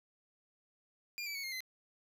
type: tone with pitch steps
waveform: 25% pulse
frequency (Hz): 2403 / 2309 / 2219 / 2132 / 2049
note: D7 / D7 / C#7 / C7 / C7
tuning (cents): +39 / -30 / +1 / +32 / -37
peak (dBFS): -35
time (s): 1.18-1.605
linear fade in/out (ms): 0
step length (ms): 85
effects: none